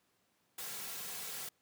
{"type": "noise with comb filter", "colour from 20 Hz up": "white", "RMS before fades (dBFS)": -43, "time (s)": [0.58, 1.49], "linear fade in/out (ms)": 5, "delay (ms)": 3.3, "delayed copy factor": -0.6, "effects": ["pink hiss -75 dBFS RMS until 1.61 s", "high-pass 150 Hz 12 dB/octave"]}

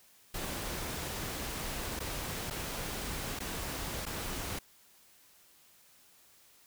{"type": "noise with dropouts", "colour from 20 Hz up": "pink", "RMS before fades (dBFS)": -38, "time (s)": [0.34, 4.59], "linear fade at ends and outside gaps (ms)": 5, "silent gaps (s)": [[1.993, 2.002], [2.501, 2.507], [3.391, 3.402], [4.055, 4.063]], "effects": ["white hiss -62 dBFS RMS until 6.66 s"]}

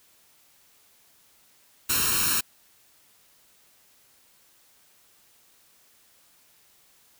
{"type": "noise with comb filter", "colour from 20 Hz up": "white", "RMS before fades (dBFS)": -24, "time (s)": [1.89, 2.41], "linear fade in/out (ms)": 10, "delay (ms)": 0.73, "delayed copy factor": 0.9, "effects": ["white hiss -60 dBFS RMS until 7.19 s"]}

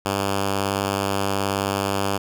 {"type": "tone", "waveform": "5% pulse", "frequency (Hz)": 98.8, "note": "G2", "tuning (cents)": 14, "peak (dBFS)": -10, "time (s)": [0.05, 2.18], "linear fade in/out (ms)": 10, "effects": []}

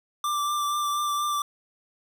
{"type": "tone with vibrato", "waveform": "square", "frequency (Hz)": 1178, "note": "D6", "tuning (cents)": 5, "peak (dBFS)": -25, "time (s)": [0.24, 1.42], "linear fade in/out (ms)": 2, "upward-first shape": "triangle", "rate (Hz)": 4.2, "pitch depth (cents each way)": 20, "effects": []}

